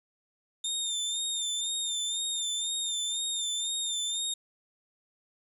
25% pulse tone with vibrato, 3623 Hz, A7, 50 cents sharp, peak -25 dBFS, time 0.64-4.34 s, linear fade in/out 5 ms, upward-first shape sine, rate 2 Hz, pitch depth 49 cents each way, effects none

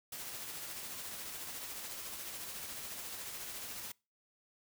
white noise with tremolo, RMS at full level -43 dBFS, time 0.12-3.92 s, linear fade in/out 5 ms, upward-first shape sine, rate 14 Hz, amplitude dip 30%, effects noise-tail reverb RT60 0.3 s tail -25 dB re dry

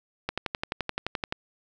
click train, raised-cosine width 0.3 ms, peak -12 dBFS, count 13, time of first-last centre 0.29-1.324 s, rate 11.6 Hz, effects none

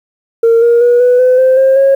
sine tone with pitch steps, 459.8 / 471.1 / 482.7 / 494.5 / 506.7 / 519.1 / 531.8 / 544.9 Hz, A#4 / A#4 / B4 / B4 / B4 / C5 / C5 / C#5, -24 / +18 / -40 / +2 / +44 / -14 / +28 / -30 cents, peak -3 dBFS, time 0.43-1.95 s, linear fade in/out 5 ms, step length 190 ms, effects tanh soft clip ceiling -2 dBFS + 7-bit

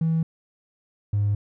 triangle tone pair in turn, 162.4 / 102.58 Hz, E3 / G#2, -26 / -21 cents, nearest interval minor sixth, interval 795 cents, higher first, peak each -16 dBFS, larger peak neither, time 0.01-0.23 / 1.13-1.35 s, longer neither, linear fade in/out 5 ms, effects tanh soft clip ceiling -16 dBFS

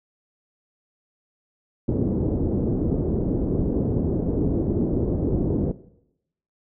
white low-pass noise, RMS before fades -23 dBFS, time 1.88-5.72 s, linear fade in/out 10 ms, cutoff 380 Hz, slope 24 dB/octave, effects noise-tail reverb RT60 0.8 s tail -17 dB re dry

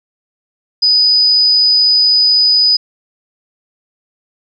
sine tone, 4978 Hz, D#8, in tune, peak -7 dBFS, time 0.82-2.77 s, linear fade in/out 10 ms, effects none

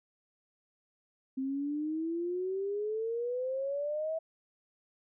sine exponential sweep, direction up, 261.6 to 652 Hz, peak -31 dBFS, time 1.37-4.19 s, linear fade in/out 10 ms, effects none

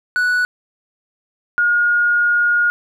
triangle / sine tone pair in turn, 1476 / 1431.5 Hz, F#6 / F6, -5 / +42 cents, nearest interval minor second, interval 53 cents, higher first, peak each -12 dBFS, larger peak neither, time 0.16-0.45 / 1.58-2.7 s, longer second, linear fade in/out 0 ms, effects none

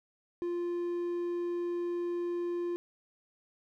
triangle tone, 348.4 Hz, F4, 4 cents flat, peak -29 dBFS, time 0.42-2.76 s, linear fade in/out 0 ms, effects none

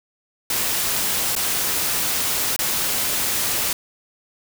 white noise with dropouts, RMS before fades -22 dBFS, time 0.5-3.73 s, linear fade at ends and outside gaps 2 ms, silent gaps 1.353-1.363 / 2.563-2.59 s, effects none

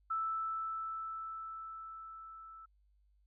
sine tone with level ramp, 1318.5 Hz, E6, in tune, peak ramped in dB -32 to -50 dBFS, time 0.1-2.66 s, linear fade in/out 10 ms, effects added 50 Hz sine -67 dBFS peak until 3.26 s

